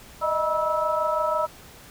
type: tone cluster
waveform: sine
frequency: 612 / 638 / 964 / 1307 Hz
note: D#5 / D#5 / B5 / E6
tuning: -29 / +43 / -42 / -15 cents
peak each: -26 / -29 / -27 / -26 dBFS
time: 0.21-1.47 s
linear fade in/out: 20 ms
effects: pink hiss -47 dBFS RMS until 1.9 s